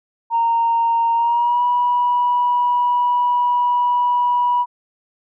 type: tone with pitch glide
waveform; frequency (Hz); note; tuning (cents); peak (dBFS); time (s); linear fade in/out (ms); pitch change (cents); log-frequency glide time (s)
sine; 925 to 974.9; A#5 to B5; -14 to -23; -13; 0.3-4.66; 50; +91; 1.14-1.63
effects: tanh soft clip ceiling -9 dBFS